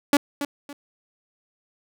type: tone with echo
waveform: sawtooth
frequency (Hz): 285.8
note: D4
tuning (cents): -47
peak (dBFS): -10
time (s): 0.13-0.17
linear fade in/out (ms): 2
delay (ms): 280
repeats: 2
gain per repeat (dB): -11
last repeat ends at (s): 0.73
effects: none